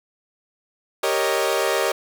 sawtooth chord, Eb dominant seventh, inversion first, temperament equal, 392 / 466.2 / 554.4 / 622.3 Hz, G4 / Bb4 / Db5 / Eb5, 0 / 0 / 0 / 0 cents, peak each -21 dBFS, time 1.03-1.92 s, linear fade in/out 5 ms, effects none

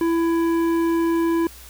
sine tone with tanh clipping, 333.1 Hz, E4, 18 cents sharp, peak -19 dBFS, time 0.01-1.47 s, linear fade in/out 2 ms, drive 12 dB, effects added 60 Hz sine -44 dBFS peak until 1.69 s + white hiss -44 dBFS RMS until 1.69 s

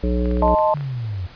harmonic tone, 60.8 Hz, B1, 26 cents flat, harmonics 1 / 3 / 5 / 7 / 9, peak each -19 / -24 / -26 / -27 / -29 dBFS, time 0.03-0.55 s, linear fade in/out 5 ms
clicks, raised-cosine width 0.5 ms, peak -22 dBFS, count 8, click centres 0.257 / 0.313 / 0.371 / 0.423 / 0.479 / 0.587 / 0.772 / 0.809 s
sine chord, A diminished, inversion second, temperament equal, 622.3 / 880 / 1046.5 Hz, Eb5 / A5 / C6, 0 / 0 / 0 cents, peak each -17 / -18 / -23 dBFS, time 0.42-0.74 s, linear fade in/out 2 ms
sine linear sweep, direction down, 150.8 to 85.5 Hz, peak -23 dBFS, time 0.74-1.27 s, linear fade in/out 10 ms
effects pink hiss -44 dBFS RMS until 1.35 s + resampled to 11025 Hz

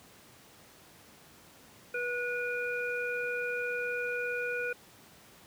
harmonic tone, 486.4 Hz, B4, 26 cents flat, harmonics 1 / 3 / 5, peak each -35 / -34 / -38 dBFS, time 1.94-4.73 s, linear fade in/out 5 ms, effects pink hiss -56 dBFS RMS until 5.46 s + high-pass 100 Hz 12 dB/octave

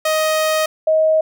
sawtooth / sine tone pair in turn, 626 / 630.7 Hz, D#5 / D#5, +10 / +23 cents, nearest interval unison, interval 13 cents, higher second, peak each -11 dBFS, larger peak neither, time 0.05-0.66 / 0.87-1.21 s, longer first, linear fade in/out 5 ms, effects none

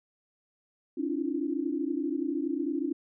sine tone cluster, 273.3 / 302 / 333.9 / 346.7 Hz, C#4 / D4 / E4 / F4, -24 / +48 / +22 / -13 cents, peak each -32 / -32 / -36 / -36 dBFS, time 0.97-2.93 s, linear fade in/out 10 ms, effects none

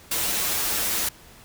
white noise with comb filter, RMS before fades -25 dBFS, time 0.11-1.09 s, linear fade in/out 5 ms, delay 7.7 ms, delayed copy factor -0.7, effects pink hiss -49 dBFS RMS until 1.44 s

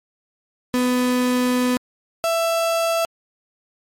35% pulse tone pair in turn, 249.6 / 664.8 Hz, B3 / E5, +19 / +15 cents, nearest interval octave + perfect fourth, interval 1696 cents, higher second, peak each -15 / -16 dBFS, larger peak first, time 0.74-1.77 / 2.24-3.05 s, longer first, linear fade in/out 0 ms, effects MP3 64 kbps

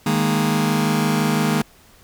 sawtooth chord, D# suspended fourth, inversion none, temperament just, 155.56 / 207.4 / 233.3 Hz, D#3 / G#3 / A#3, 0 / -2 / +2 cents, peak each -17 dBFS, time 0.06-1.62 s, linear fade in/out 5 ms, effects pink hiss -51 dBFS RMS until 2.03 s

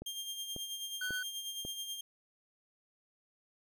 click train, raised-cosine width 2 ms, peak -30 dBFS, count 4, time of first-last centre 0.02-1.65 s, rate 1.84 Hz
sawtooth tone with tremolo, 3200 Hz, G7, 35 cents sharp, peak -34 dBFS, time 0.06-2.01 s, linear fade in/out 5 ms, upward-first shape sine, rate 9.3 Hz, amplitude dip 50%
triangle tone, 1496 Hz, F#6, 19 cents sharp, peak -34 dBFS, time 1.01-1.23 s, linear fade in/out 5 ms
effects none

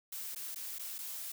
blue noise with dropouts, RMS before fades -42 dBFS, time 0.12-1.32 s, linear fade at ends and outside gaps 5 ms, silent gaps 0.349-0.359 / 0.547-0.558 / 0.786-0.793 / 0.983-0.987 s, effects none

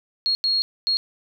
sine tone bursts at uneven times, 4291 Hz, C8, 43 cents sharp, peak -18 dBFS, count 3, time 0.26-0.35 / 0.44-0.62 / 0.87-0.97 s, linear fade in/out 0 ms, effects none

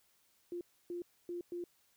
sine tone bursts at uneven times, 349.3 Hz, F4, in tune, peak -38 dBFS, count 4, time 0.52-0.61 / 0.9-1.02 / 1.29-1.41 / 1.52-1.64 s, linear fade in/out 2 ms, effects white hiss -72 dBFS RMS until 1.96 s

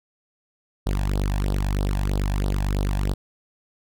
sawtooth tone with flanger, 49 Hz, G1, in tune, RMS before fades -23 dBFS, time 0.86-3.14 s, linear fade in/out 10 ms, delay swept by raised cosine 0.21 to 1.21 ms, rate 3.1 Hz, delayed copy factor +0.85, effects none

